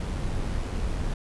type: noise with amplitude modulation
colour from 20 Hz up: brown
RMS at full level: -27 dBFS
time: 0-1.14 s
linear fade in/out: 5 ms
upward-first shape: sine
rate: 95 Hz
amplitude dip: 30%
effects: resampled to 24000 Hz